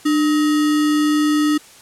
sine tone with sample-and-hold, 299.8 Hz, D4, 36 cents sharp, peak -13 dBFS, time 0.05-1.58 s, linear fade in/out 10 ms, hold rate 1575 Hz, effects white hiss -44 dBFS RMS until 1.81 s + low-pass 10000 Hz 12 dB/octave

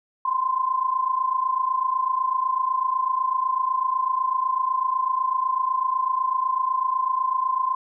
sine tone pair together, 1018.5 / 1046.5 Hz, C6 / C6, -47 / 0 cents, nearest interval unison, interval 47 cents, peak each -25 / -22 dBFS, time 0.25-7.75 s, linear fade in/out 5 ms, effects none

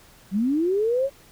sine linear sweep, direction up, 181 to 564 Hz, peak -19 dBFS, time 0.31-1.1 s, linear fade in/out 50 ms, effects pink hiss -52 dBFS RMS until 1.31 s

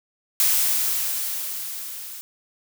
blue noise with level ramp, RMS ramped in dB -18 to -37 dBFS, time 0.4-2.21 s, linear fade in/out 0 ms, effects none

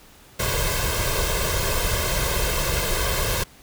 pink noise with comb filter, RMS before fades -23 dBFS, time 0.39-3.44 s, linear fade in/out 10 ms, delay 1.9 ms, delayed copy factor +0.8, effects pink hiss -50 dBFS RMS until 3.62 s

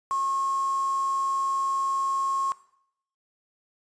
sine tone with quantisation, 1085 Hz, C#6, 37 cents flat, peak -24 dBFS, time 0.11-2.52 s, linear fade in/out 0 ms, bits 6, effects noise-tail reverb RT60 0.7 s tail -17 dB re dry + resampled to 22050 Hz

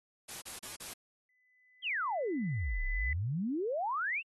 white noise bursts, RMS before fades -44 dBFS, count 4, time 0.28-0.939 s, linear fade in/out 10 ms, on 140 ms, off 33 ms
sine tone with exponential growth, 2005 Hz, B6, 26 cents sharp, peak -32 dBFS, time 1.29-3.13 s, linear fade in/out 2 ms, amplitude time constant 400 ms
sine exponential two-way sweep, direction down then up, 3355 to 30.67 to 2842 Hz, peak -31 dBFS, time 1.82-4.23 s, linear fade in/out 50 ms, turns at 2.85 s
effects AAC 32 kbps

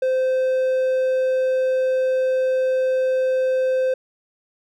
triangle tone, 518 Hz, C5, 17 cents flat, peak -15 dBFS, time 0.02-3.94 s, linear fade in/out 5 ms, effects none

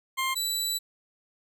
20% pulse tone pair in turn, 1057 / 3956 Hz, C6 / B7, +17 / +2 cents, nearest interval octave + major seventh, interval 2285 cents, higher second, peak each -21 dBFS, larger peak neither, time 0.17-0.35 / 0.35-0.79 s, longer second, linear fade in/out 20 ms, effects none

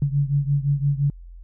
sine beating tone pair, 140 / 145.8 Hz, C#3 / D3, +18 / -12 cents, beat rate 5.8 Hz, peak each -20 / -23 dBFS, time 0.02-1.1 s, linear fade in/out 2 ms, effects added 43 Hz sine -38 dBFS peak until 1.43 s

